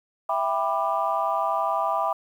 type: chord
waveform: sine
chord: E minor seventh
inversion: none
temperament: just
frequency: 659.3 / 791.1 / 988.9 / 1186.7 Hz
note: E5 / G5 / B5 / D6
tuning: 0 / +16 / +2 / +18 cents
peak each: -27 dBFS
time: 0.29-2.13 s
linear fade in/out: 5 ms
effects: tanh soft clip ceiling -11 dBFS + 9-bit